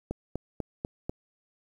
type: click train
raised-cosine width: 2 ms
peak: -18 dBFS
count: 5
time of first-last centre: 0.11-1.095 s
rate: 4.06 Hz
effects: 9-bit